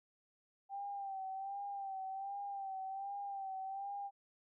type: tone with vibrato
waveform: sine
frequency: 784 Hz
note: G5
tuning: in tune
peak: -40 dBFS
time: 0.69-4.11 s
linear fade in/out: 50 ms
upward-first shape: sine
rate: 1.3 Hz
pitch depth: 48 cents each way
effects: none